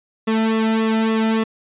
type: tone with flanger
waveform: sawtooth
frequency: 221.9 Hz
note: A3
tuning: 15 cents sharp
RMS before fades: -18 dBFS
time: 0.27-1.44 s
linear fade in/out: 10 ms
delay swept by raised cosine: 1.3 to 1.85 ms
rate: 3.5 Hz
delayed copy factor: -0.9
effects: resampled to 8000 Hz